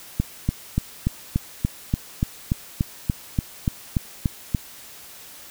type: click train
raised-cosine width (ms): 5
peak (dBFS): -7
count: 16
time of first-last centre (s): 0.2-4.548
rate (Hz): 3.45
effects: white hiss -43 dBFS RMS until 5.5 s